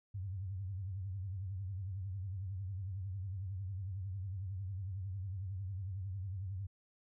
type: tone with vibrato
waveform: sine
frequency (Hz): 95.6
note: G2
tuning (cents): -43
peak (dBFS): -38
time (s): 0.14-6.67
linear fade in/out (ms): 10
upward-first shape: triangle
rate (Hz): 11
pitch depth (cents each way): 150
effects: none